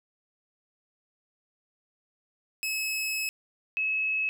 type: tone pair in turn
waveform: sawtooth / sine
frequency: 2580 / 2580 Hz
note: E7 / E7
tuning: -38 / -38 cents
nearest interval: unison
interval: 0 cents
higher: neither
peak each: -25 dBFS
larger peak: neither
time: 2.63-3.29 / 3.77-4.29 s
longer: first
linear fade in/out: 0 ms
effects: none